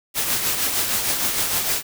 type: noise with tremolo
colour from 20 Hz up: white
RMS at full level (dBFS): -20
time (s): 0.14-1.83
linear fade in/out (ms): 50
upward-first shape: triangle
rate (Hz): 6.5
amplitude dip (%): 50
effects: none